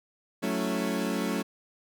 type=chord; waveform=30% pulse; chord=F# minor seventh; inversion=none; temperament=equal; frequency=185 / 220 / 277.2 / 329.6 Hz; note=F#3 / A3 / C#4 / E4; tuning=0 / 0 / 0 / 0 cents; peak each=-30 / -29 / -30 / -34 dBFS; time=0.42-1.43 s; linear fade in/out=20 ms; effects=none